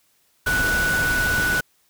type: tone in noise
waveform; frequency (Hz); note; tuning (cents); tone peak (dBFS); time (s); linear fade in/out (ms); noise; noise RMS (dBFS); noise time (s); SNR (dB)
sine; 1480; F#6; 0; -19; 0.46-1.61; 10; pink; -26; 0.46-1.61; +4
effects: white hiss -63 dBFS RMS until 1.89 s